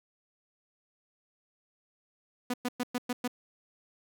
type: tone bursts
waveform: sawtooth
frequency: 246.9 Hz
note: B3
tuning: in tune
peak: -25 dBFS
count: 6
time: 2.5-3.278 s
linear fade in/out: 5 ms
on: 38 ms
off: 110 ms
effects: none